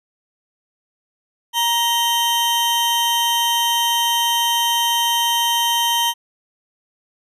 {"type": "tone pair together", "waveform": "40% pulse", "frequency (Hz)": [940, 3107], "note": ["A#5", "G7"], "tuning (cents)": [14, -16], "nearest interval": "octave + major sixth", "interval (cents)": 2070, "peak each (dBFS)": -18, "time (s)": [1.53, 6.14], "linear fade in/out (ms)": 50, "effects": ["resampled to 32000 Hz"]}